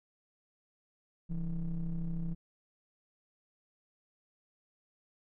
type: ring-modulated tone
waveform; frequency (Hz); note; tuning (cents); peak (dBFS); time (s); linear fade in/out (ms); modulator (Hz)
triangle; 75.6; D#2; -49; -27; 1.29-2.35; 20; 92.1
effects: none